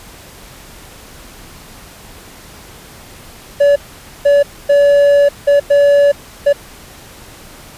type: tone bursts at uneven times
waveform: triangle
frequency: 571 Hz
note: D5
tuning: 49 cents flat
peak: -4 dBFS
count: 6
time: 3.6-3.76 / 4.25-4.43 / 4.69-5.29 / 5.47-5.6 / 5.7-6.12 / 6.46-6.53 s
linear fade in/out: 10 ms
effects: pink hiss -37 dBFS RMS until 7.77 s + resampled to 32000 Hz